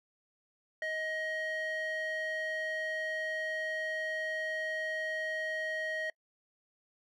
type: tone with band-pass filter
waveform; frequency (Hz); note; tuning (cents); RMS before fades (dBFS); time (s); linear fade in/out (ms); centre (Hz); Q
square; 629; D#5; +19; -36; 0.82-6.1; 2; 1500; 9.2
effects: noise-tail reverb RT60 0.1 s tail -25 dB re dry